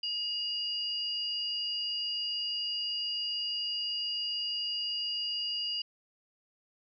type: tone pair together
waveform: sine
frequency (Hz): 2865 / 4818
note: F7 / D8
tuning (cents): +44 / +43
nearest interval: major sixth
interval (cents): 899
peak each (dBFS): -34 / -34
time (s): 0.03-5.82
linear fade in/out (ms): 5
effects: none